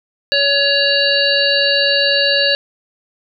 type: harmonic tone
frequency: 562 Hz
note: C#5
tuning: 24 cents sharp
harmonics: 1 / 3 / 5 / 7 / 8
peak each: -18 / -18 / -18 / -18 / -18 dBFS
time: 0.32-2.55 s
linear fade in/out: 0 ms
effects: none

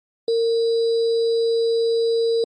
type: tone with sample-and-hold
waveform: sine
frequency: 459.3 Hz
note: A#4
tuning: 26 cents flat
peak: -16 dBFS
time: 0.28-2.44 s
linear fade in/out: 2 ms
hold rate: 4410 Hz
effects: MP3 32 kbps

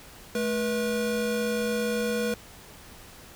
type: tone pair together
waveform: square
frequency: 215.7 / 484.2 Hz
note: A3 / B4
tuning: -34 / -34 cents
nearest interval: octave + major second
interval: 1400 cents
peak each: -30 / -28 dBFS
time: 0.35-2.34 s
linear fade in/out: 2 ms
effects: pink hiss -48 dBFS RMS until 3.35 s

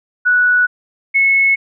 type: tone pair in turn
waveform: sine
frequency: 1474 / 2192 Hz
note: F#6 / C#7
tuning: -7 / -20 cents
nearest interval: perfect fifth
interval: 687 cents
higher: second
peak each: -9 dBFS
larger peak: neither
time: 0.25-0.67 / 1.14-1.56 s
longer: neither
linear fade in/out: 20 ms
effects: none

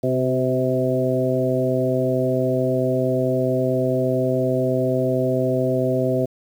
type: harmonic tone with a mistuned harmonic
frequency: 129 Hz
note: C3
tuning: 24 cents flat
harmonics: 1 / 2 / 3 / 4 / 5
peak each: -24 / -24 / -24 / -24 / -24 dBFS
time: 0.03-6.26 s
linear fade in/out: 10 ms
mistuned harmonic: 3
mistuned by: -21 cents
effects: 8-bit

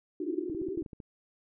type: band-pass noise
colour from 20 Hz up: pink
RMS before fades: -34 dBFS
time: 0.2-0.83 s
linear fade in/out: 5 ms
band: 300 to 380 Hz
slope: 96 dB/octave
type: clicks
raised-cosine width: 3 ms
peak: -31 dBFS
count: 9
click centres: 0.498 / 0.548 / 0.617 / 0.686 / 0.774 / 0.822 / 0.862 / 0.932 / 1.002 s
effects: none

